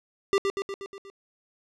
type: tone with echo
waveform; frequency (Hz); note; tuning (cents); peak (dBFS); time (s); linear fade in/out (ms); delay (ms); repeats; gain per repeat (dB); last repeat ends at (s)
square; 394.8; G4; +12; -20; 0.33-0.38; 0; 120; 6; -4; 1.1
effects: low-pass 6000 Hz 12 dB/octave